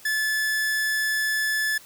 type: tone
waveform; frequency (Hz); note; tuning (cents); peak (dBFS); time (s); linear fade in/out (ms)
45% pulse; 1732; A6; -28; -22; 0.05-1.78; 5
effects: white hiss -49 dBFS RMS until 1.85 s